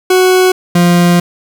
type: tone pair in turn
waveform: 40% pulse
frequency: 370 / 174.62 Hz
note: F#4 / F3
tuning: 0 / 0 cents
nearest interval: octave + minor second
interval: 1300 cents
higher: first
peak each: -5 dBFS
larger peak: neither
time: 0.1-0.52 / 0.75-1.2 s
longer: second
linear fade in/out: 5 ms
effects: none